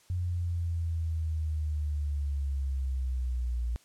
sine linear sweep, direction down, 89.7 to 58.3 Hz, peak -28 dBFS, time 0.1-3.76 s, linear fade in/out 0 ms, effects white hiss -62 dBFS RMS until 3.84 s + low-pass 10000 Hz 12 dB/octave

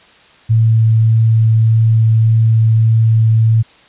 sine tone with vibrato, 112 Hz, A2, 31 cents sharp, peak -7 dBFS, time 0.49-3.63 s, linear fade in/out 20 ms, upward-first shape triangle, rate 1.7 Hz, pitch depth 8 cents each way, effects white hiss -45 dBFS RMS until 3.88 s + resampled to 8000 Hz

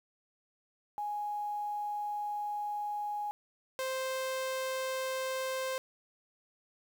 sine / sawtooth tone pair in turn, 830.6 / 523.2 Hz, G#5 / C5, 0 / 0 cents, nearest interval minor sixth, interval 800 cents, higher first, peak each -33 / -29 dBFS, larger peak second, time 0.98-3.31 / 3.79-5.78 s, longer first, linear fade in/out 0 ms, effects 10-bit

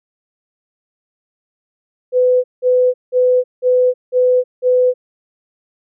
sine tone bursts, 502 Hz, B4, 28 cents sharp, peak -9 dBFS, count 6, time 2.12-4.94 s, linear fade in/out 50 ms, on 320 ms, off 180 ms, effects none

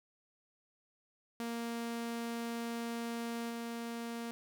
sawtooth tone with level steps, 233.1 Hz, A#3, in tune, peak -33 / -35 dBFS, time 1.4-4.31 s, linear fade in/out 0 ms, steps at 3.49 s, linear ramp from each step 20 ms, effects none

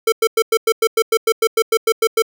square tone bursts, 448.3 Hz, A4, 32 cents sharp, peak -12 dBFS, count 15, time 0.07-2.222 s, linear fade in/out 5 ms, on 52 ms, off 98 ms, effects none

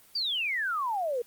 sine exponential sweep, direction down, 4820 to 459.6 Hz, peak -27 dBFS, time 0.15-1.22 s, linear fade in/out 5 ms, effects white hiss -57 dBFS RMS until 1.26 s + Opus 24 kbps

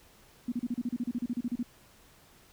sine tone bursts, 241.6 Hz, B3, 38 cents flat, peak -28 dBFS, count 16, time 0.48-1.63 s, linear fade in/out 5 ms, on 40 ms, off 34 ms, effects pink hiss -59 dBFS RMS until 2.52 s

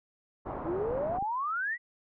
white low-pass noise, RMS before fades -38 dBFS, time 0.45-1.19 s, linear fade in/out 20 ms, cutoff 1000 Hz, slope 24 dB/octave
sine exponential sweep, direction up, 311.1 to 1996 Hz, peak -29 dBFS, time 0.64-1.78 s, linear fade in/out 50 ms
clicks, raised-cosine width 3 ms, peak -29 dBFS, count 7, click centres 0.656 / 0.909 / 0.953 / 1.067 / 1.098 / 1.186 / 1.225 s
effects none

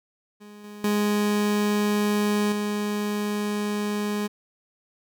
30% pulse tone with level steps, 207.7 Hz, G#3, in tune, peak -40 / -36 / -18 / -22 dBFS, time 0.4-4.28 s, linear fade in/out 20 ms, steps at 0.64 / 0.84 / 2.52 s, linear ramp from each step 2 ms, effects none

